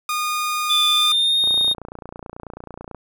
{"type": "tone", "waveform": "sawtooth", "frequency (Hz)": 1224, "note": "D#6", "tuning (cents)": -29, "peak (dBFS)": -17, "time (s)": [0.09, 1.12], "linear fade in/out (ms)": 2}
{"type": "tone with pitch glide", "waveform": "triangle", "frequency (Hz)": [3520, 3697], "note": ["A7", "A#7"], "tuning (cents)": [0, -15], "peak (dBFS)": -14, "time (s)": [0.69, 1.74], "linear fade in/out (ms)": 20, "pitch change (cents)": 85, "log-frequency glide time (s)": [0.9, 1.37]}
{"type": "click train", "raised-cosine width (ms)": 1, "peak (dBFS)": -20, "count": 45, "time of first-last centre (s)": [1.44, 2.947], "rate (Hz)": 29.2}
{"effects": []}